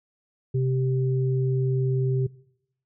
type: tone pair together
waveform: sine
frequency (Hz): 130.45 / 390.9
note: C3 / G4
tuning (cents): -5 / -5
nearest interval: octave + perfect fifth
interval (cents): 1900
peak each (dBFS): -21 / -29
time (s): 0.54-2.27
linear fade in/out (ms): 10
effects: noise-tail reverb RT60 0.8 s tail -22 dB re dry